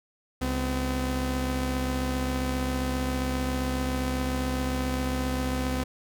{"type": "tone pair together", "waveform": "sawtooth", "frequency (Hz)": [67.43, 254.6], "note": ["C#2", "C4"], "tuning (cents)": [-47, -47], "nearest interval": "octave + major seventh", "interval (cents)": 2300, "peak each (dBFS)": -25, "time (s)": [0.41, 5.84], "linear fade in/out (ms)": 10, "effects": []}